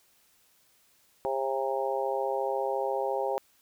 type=harmonic tone with a mistuned harmonic; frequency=134.3 Hz; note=C3; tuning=46 cents sharp; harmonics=3 / 4 / 5 / 6 / 7; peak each=-33 / -31 / -36 / -33 / -37 dBFS; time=1.25-3.38 s; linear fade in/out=0 ms; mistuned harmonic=7; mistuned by=-21 cents; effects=white hiss -65 dBFS RMS until 3.61 s